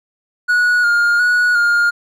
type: tone with vibrato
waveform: triangle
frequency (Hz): 1438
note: F#6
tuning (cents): -50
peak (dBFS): -9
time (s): 0.48-1.91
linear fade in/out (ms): 20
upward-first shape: square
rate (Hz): 1.4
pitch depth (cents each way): 28
effects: none